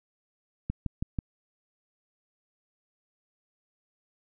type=click train; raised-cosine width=5 ms; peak=-17 dBFS; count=4; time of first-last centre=0.7-1.188 s; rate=6.15 Hz; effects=none